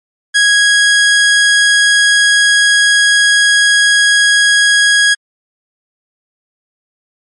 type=tone; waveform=sawtooth; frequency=1654 Hz; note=G#6; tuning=8 cents flat; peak=-3 dBFS; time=0.34-5.15 s; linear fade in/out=20 ms; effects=MP3 48 kbps